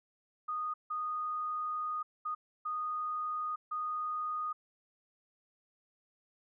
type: tone bursts at uneven times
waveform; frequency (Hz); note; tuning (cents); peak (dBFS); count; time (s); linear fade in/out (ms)
sine; 1236; D#6; -12; -33; 5; 0.48-0.74 / 0.9-2.03 / 2.25-2.35 / 2.65-3.56 / 3.71-4.53; 10
effects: none